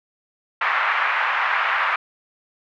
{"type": "band-pass noise", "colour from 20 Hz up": "pink", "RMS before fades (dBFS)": -21, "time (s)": [0.61, 1.96], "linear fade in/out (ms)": 5, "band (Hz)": [970, 2200], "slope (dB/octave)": 24, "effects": []}